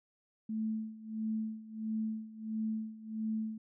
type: tone with tremolo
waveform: sine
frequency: 219.2 Hz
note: A3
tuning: 6 cents flat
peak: -31 dBFS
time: 0.49-3.58 s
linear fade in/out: 5 ms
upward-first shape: sine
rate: 1.5 Hz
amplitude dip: 85%
effects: none